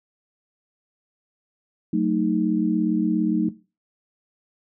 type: chord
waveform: sine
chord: D# diminished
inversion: first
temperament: just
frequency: 186.68 / 224 / 311.1 Hz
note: F#3 / A3 / D#4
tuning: +16 / +31 / 0 cents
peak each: -23 dBFS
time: 1.93-3.49 s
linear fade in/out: 5 ms
effects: noise-tail reverb RT60 0.3 s tail -17 dB re dry